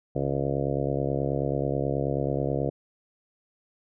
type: harmonic tone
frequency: 69.3 Hz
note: C#2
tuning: in tune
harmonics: 1 / 2 / 3 / 4 / 5 / 6 / 7 / 8 / 9 / 10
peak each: -38 / -29 / -40 / -33 / -34 / -34 / -32 / -34 / -35 / -39 dBFS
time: 0.15-2.7 s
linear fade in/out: 10 ms
effects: none